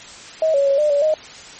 sine tone with pitch steps, 636 / 559 / 553 / 600 / 572 / 621 Hz, D#5 / C#5 / C#5 / D5 / D5 / D#5, +38 / +14 / -4 / +37 / -46 / -3 cents, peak -13 dBFS, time 0.42-1.14 s, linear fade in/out 2 ms, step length 120 ms, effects white hiss -38 dBFS RMS until 1.59 s + MP3 32 kbps

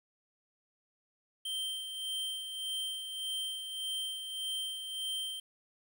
square tone with tremolo, 3136 Hz, G7, in tune, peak -34 dBFS, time 1.45-5.4 s, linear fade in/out 5 ms, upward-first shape sine, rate 1.7 Hz, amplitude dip 50%, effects 10-bit

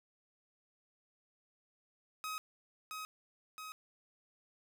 sawtooth tone with echo, 1266 Hz, D#6, 30 cents sharp, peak -35 dBFS, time 2.24-2.38 s, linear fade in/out 0 ms, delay 670 ms, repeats 2, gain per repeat -3 dB, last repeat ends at 3.72 s, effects 12-bit

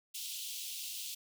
pink high-pass noise, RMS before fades -42 dBFS, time 0.14-1.15 s, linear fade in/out 10 ms, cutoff 2800 Hz, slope 48 dB/octave, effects none

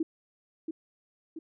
sine tone with echo, 322.2 Hz, E4, 39 cents flat, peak -25 dBFS, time 0-0.03 s, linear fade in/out 5 ms, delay 680 ms, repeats 2, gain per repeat -6 dB, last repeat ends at 1.39 s, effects none

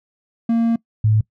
triangle / sine tone pair in turn, 230.4 / 108.14 Hz, A#3 / A2, -20 / -30 cents, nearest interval octave + minor second, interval 1310 cents, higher first, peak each -12 dBFS, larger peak neither, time 0.49-0.76 / 1.04-1.21 s, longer first, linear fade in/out 5 ms, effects noise-tail reverb RT60 0.1 s tail -22 dB re dry

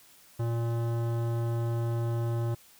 sine tone with hard clipping, 116.54 Hz, A#2, in tune, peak -29 dBFS, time 0.39-2.55 s, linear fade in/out 10 ms, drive 16 dB, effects white hiss -57 dBFS RMS until 2.79 s

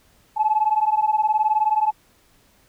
sine beating tone pair, 850 / 869 Hz, G#5 / A5, +40 / -22 cents, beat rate 19 Hz, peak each -19 / -19 dBFS, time 0.36-1.92 s, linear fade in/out 20 ms, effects tanh soft clip ceiling -9 dBFS + pink hiss -58 dBFS RMS until 2.68 s

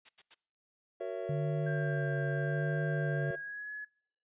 blue noise bursts, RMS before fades -45 dBFS, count 3, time 0.05-0.347 s, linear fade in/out 10 ms, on 43 ms, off 84 ms
triangle chord, F# dominant seventh, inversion none, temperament just, 370 / 462.5 / 555 / 666 Hz, F#4 / A#4 / C#5 / E5, 0 / -14 / +2 / +18 cents, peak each -39 dBFS, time 1-3.36 s, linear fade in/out 10 ms
sine tone with vibrato, 146.83 Hz, D3, in tune, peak -31 dBFS, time 1.29-3.31 s, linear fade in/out 5 ms, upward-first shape sine, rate 0.82 Hz, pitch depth 49 cents each way
sine tone with pitch glide, 1592 to 1696.4 Hz, G6 to G#6, +26 to +36 cents, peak -39 dBFS, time 1.66-3.85 s, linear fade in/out 10 ms, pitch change +110 cents, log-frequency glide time 3.09-3.71 s
effects noise-tail reverb RT60 0.7 s tail -25 dB re dry + resampled to 8000 Hz

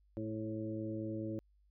harmonic tone with a mistuned harmonic, 109.5 Hz, A2, 8 cents flat, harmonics 1 / 2 / 3 / 4 / 5, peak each -43 / -44 / -40 / -51 / -46 dBFS, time 0.17-1.39 s, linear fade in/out 0 ms, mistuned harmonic 4, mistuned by -19 cents, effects added 50 Hz sine -66 dBFS peak until 1.7 s

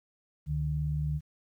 sine tone pair together, 71.8 / 150 Hz, D2 / D3, -39 / +37 cents, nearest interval octave + minor second, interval 1276 cents, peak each -33 / -29 dBFS, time 0.46-1.21 s, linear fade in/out 50 ms, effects 11-bit

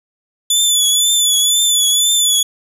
20% pulse tone with vibrato, 3465 Hz, A7, 27 cents flat, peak -5 dBFS, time 0.5-2.43 s, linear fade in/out 5 ms, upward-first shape triangle, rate 2 Hz, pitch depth 58 cents each way, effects none

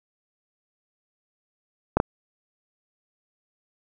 clicks, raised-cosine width 1 ms, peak -4 dBFS, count 2, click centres 1.97 / 2.001 s, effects none

